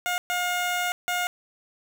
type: tone bursts at uneven times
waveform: 15% pulse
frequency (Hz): 714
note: F5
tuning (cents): +38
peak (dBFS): -18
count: 3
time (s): 0.06-0.18 / 0.3-0.92 / 1.08-1.27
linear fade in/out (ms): 0
effects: 10-bit